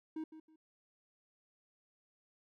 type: tone with echo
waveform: triangle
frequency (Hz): 315.3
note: D#4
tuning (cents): +23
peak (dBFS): -36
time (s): 0.16-0.24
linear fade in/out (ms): 5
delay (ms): 160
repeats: 2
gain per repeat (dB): -12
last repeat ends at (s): 0.56
effects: none